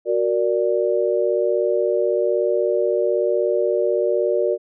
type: chord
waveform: sine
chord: Gb augmented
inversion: none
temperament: equal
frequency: 370 / 466.2 / 587.3 Hz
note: Gb4 / Bb4 / D5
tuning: 0 / 0 / 0 cents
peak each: -21 dBFS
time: 0.05-4.58 s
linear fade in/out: 50 ms
effects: none